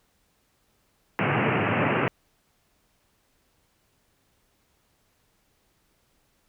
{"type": "band-pass noise", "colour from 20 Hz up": "pink", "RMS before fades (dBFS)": -24, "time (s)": [1.19, 2.08], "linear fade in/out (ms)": 0, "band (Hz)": [100, 2800], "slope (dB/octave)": 96, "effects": ["pink hiss -68 dBFS RMS until 6.48 s"]}